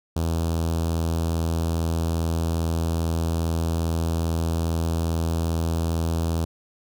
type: tone with notch filter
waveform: sawtooth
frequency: 82.41 Hz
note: E2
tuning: in tune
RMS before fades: -24 dBFS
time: 0.16-6.45 s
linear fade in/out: 5 ms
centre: 2000 Hz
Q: 0.74
effects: none